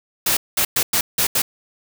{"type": "noise bursts at uneven times", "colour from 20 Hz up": "white", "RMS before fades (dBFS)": -18, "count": 6, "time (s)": [[0.26, 0.37], [0.57, 0.65], [0.76, 0.83], [0.93, 1.01], [1.18, 1.27], [1.35, 1.42]], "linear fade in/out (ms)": 5, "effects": []}